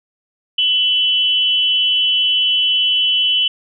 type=tone with amplitude modulation; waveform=sine; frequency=2997 Hz; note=F#7; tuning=22 cents sharp; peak=-9 dBFS; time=0.58-3.48 s; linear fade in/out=5 ms; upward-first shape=sine; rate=282 Hz; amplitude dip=70%; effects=none